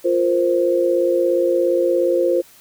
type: chord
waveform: sine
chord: F suspended fourth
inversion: none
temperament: equal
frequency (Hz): 349.2 / 466.2 / 523.3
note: F4 / Bb4 / C5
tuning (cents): 0 / 0 / 0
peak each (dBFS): -18 / -23 / -17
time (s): 0.04-2.42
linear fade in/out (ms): 20
effects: white hiss -48 dBFS RMS until 2.6 s